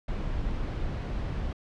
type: noise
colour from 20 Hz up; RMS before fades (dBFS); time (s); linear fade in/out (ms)
brown; -31; 0.08-1.53; 5
effects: low-pass 4000 Hz 12 dB/octave